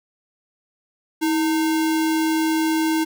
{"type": "tone with sample-and-hold", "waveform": "sine", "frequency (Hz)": 319.7, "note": "D#4", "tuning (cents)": 47, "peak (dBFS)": -17, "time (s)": [1.21, 3.05], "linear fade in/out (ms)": 20, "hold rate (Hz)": 1225, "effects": []}